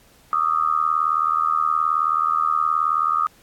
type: tone with amplitude modulation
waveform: sine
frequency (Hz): 1236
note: D#6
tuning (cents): -12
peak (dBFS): -13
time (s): 0.33-3.27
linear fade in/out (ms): 0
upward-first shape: sine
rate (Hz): 78.9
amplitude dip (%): 95
effects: pink hiss -54 dBFS RMS until 3.42 s + AAC 64 kbps